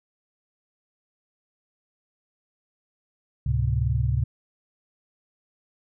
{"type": "tone cluster", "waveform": "sine", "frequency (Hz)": [71, 107.4, 129.5], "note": ["C#2", "A2", "C3"], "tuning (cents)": [42, -41, -17], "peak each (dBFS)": -25, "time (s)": [3.46, 4.24], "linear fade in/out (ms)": 5, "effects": []}